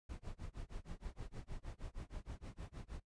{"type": "noise with tremolo", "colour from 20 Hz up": "brown", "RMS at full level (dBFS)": -45, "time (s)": [0.09, 3], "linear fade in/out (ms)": 5, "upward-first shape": "sine", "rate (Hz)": 6.4, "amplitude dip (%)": 100, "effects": ["noise-tail reverb RT60 0.1 s tail -17 dB re dry", "resampled to 22050 Hz"]}